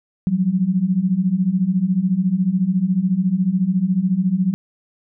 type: beating tone pair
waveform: sine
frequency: 176.1 / 190.1 Hz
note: F3 / F#3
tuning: +15 / +47 cents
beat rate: 14 Hz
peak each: -20 / -17 dBFS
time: 0.27-4.54 s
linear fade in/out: 0 ms
effects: none